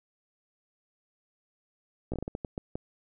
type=slowing click train; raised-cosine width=2 ms; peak=-20 dBFS; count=10; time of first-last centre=2.12-2.755 s; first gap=16 ms; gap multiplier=1.35; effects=none